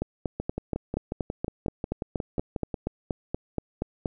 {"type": "two click trains", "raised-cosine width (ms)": 2, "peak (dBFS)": [-14, -16], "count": [18, 14], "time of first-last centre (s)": [[0.02, 4.058], [0.4, 2.742]], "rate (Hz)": [4.21, 5.55], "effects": []}